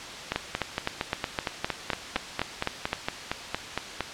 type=two click trains; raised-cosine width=0.3 ms; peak=-10 / -9 dBFS; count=17 / 11; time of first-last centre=0.32-4.007 / 0.36-2.931 s; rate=4.34 / 3.89 Hz; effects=white hiss -38 dBFS RMS until 4.13 s + low-pass 5000 Hz 12 dB/octave